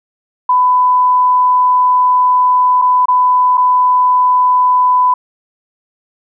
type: tone with dropouts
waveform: sine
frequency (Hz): 1000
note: B5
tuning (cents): +21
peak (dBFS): -7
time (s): 0.49-5.14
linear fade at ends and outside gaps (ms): 5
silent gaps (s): 2.817-2.82 / 3.057-3.083 / 3.573-3.577
effects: none